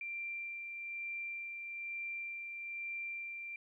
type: tone with tremolo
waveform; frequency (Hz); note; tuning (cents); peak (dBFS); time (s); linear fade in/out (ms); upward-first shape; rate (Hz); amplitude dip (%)
sine; 2364; D7; +11; -38; 0.01-3.56; 2; sine; 1.1; 35
effects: 13-bit